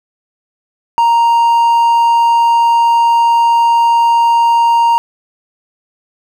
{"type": "tone", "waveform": "triangle", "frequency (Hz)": 932.3, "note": "A#5", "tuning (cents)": 0, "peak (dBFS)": -5, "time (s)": [0.98, 4.98], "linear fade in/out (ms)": 0, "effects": []}